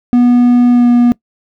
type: tone with pitch glide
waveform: triangle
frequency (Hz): 243.9 to 241.2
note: B3 to B3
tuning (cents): -21 to -41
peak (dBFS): -3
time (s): 0.13-1.12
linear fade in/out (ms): 0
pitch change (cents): -20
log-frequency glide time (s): 0.71-0.88
effects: noise-tail reverb RT60 0.1 s tail -22 dB re dry